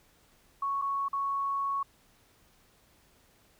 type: tone with dropouts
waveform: sine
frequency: 1108.7 Hz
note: C#6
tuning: in tune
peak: -28 dBFS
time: 0.62-1.83 s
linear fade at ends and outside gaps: 5 ms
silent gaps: 0.816-0.82 / 1.084-1.13 s
effects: pink hiss -64 dBFS RMS until 3.59 s